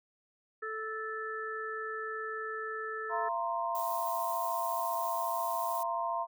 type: harmonic tone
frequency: 438.3 Hz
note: A4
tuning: 7 cents flat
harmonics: 1 / 3 / 4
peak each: -40 / -39 / -40 dBFS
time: 0.62-3.29 s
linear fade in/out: 10 ms
type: chord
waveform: sine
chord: F suspended fourth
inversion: none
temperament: equal with one note detuned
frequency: 681.3 / 932.3 / 1046.5 Hz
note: F5 / Bb5 / C6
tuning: -43 / 0 / 0 cents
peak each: -35 dBFS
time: 3.09-6.27 s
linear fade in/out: 50 ms
type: noise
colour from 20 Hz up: violet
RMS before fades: -43 dBFS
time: 3.75-5.83 s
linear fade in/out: 0 ms
effects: none